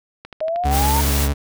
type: click train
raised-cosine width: 0.3 ms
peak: -19 dBFS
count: 8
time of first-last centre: 0.25-0.793 s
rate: 12.9 Hz
type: exponential sweep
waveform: sine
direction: up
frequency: 618 to 932.3 Hz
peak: -19 dBFS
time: 0.41-1.01 s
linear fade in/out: 2 ms
type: tone with vibrato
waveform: 40% pulse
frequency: 70.7 Hz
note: C#2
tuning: 35 cents sharp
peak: -16 dBFS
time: 0.64-1.34 s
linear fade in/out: 20 ms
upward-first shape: sine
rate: 14 Hz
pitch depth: 47 cents each way
type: noise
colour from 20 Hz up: white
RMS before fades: -24 dBFS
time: 0.7-1.29 s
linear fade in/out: 50 ms
effects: none